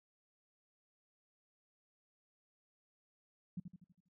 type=tone with echo; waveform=sine; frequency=179 Hz; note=F3; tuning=43 cents sharp; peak=-38 dBFS; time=3.57-3.6 s; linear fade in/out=5 ms; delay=81 ms; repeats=6; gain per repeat=-6 dB; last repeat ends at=4.086 s; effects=noise-tail reverb RT60 0.1 s tail -26 dB re dry